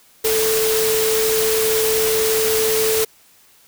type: tone in noise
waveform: sine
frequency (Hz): 440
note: A4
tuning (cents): 0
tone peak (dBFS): -17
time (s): 0.24-3.05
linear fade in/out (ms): 10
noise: white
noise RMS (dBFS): -21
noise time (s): 0.24-3.05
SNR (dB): +1
effects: white hiss -52 dBFS RMS until 3.67 s